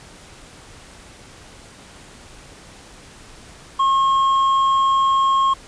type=tone with hard clipping; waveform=sine; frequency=1080 Hz; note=C#6; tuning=45 cents flat; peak=-15 dBFS; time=3.79-5.54 s; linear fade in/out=10 ms; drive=4 dB; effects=pink hiss -43 dBFS RMS until 5.67 s + resampled to 22050 Hz